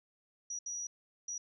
sine tone bursts at uneven times, 5810 Hz, F#8, 32 cents flat, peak -37 dBFS, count 3, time 0.5-0.59 / 0.66-0.87 / 1.28-1.38 s, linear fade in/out 5 ms, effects none

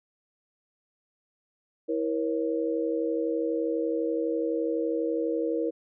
sine tone cluster, 326.2 / 475 / 547 Hz, E4 / A#4 / C#5, -18 / +33 / -23 cents, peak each -29 / -28 / -33 dBFS, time 1.88-5.71 s, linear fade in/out 20 ms, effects none

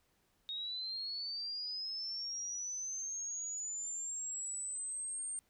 sine linear sweep, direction up, 3729 to 8740 Hz, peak -38 dBFS, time 0.49-5.39 s, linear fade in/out 0 ms, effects pink hiss -75 dBFS RMS until 5.49 s

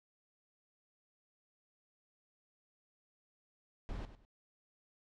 brown noise with echo, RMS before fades -41 dBFS, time 3.89-4.05 s, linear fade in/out 0 ms, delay 100 ms, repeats 2, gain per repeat -12 dB, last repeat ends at 4.25 s, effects low-pass 5000 Hz 12 dB/octave

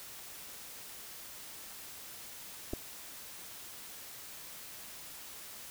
clicks, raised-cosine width 2 ms, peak -26 / -22 dBFS, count 2, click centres 2.733 / 2.736 s, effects white hiss -48 dBFS RMS until 5.7 s

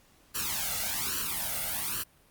white noise with flanger, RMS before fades -32 dBFS, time 0.34-2.04 s, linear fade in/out 20 ms, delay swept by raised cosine 0.68 to 1.46 ms, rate 1.2 Hz, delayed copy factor +0.9, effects pink hiss -62 dBFS RMS until 2.3 s + Opus 48 kbps

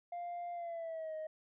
sine tone with pitch glide, 698.5 to 625.9 Hz, F5 to D#5, 0 to +10 cents, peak -37 dBFS, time 0.12-1.27 s, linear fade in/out 5 ms, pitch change -190 cents, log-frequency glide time 0.53-1.15 s, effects tanh soft clip ceiling -38 dBFS

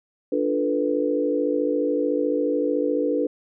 sine chord, B half-diminished seventh, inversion first, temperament equal, 293.7 / 349.2 / 440 / 493.9 Hz, D4 / F4 / A4 / B4, 0 / 0 / 0 / 0 cents, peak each -24 / -30 / -26 / -24 dBFS, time 0.32-3.27 s, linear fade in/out 5 ms, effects none

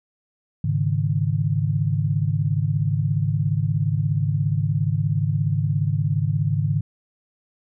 sine chord, Ab suspended fourth, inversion none, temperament equal, 103.83 / 138.59 / 155.56 Hz, Ab2 / Db3 / Eb3, 0 / 0 / 0 cents, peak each -23 dBFS, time 0.64-6.81 s, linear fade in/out 5 ms, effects none

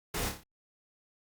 pink noise with echo, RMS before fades -34 dBFS, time 0.14-0.29 s, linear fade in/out 5 ms, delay 29 ms, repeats 5, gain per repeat -5 dB, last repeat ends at 0.435 s, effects Opus 48 kbps

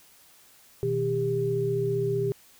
sine tone cluster, 124.2 / 159.4 / 398.4 Hz, B2 / D#3 / G4, +10 / +42 / +28 cents, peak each -30 / -33 / -25 dBFS, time 0.83-2.32 s, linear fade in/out 0 ms, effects white hiss -56 dBFS RMS until 2.59 s

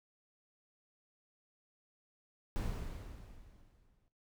brown noise with exponential decay, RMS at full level -34 dBFS, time 2.56-4.08 s, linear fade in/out 0 ms, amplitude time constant 330 ms, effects noise-tail reverb RT60 0.3 s tail -17 dB re dry

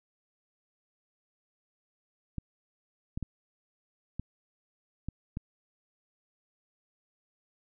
clicks, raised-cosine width 5 ms, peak -22 dBFS, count 6, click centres 2.383 / 3.175 / 3.227 / 4.196 / 5.086 / 5.371 s, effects none

